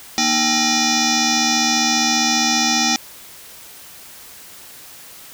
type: tone with frequency modulation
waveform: sine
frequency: 2960 Hz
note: F#7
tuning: in tune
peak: -14 dBFS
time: 0.18-2.96 s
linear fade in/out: 0 ms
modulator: 545 Hz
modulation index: 5.9
effects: white hiss -40 dBFS RMS until 5.33 s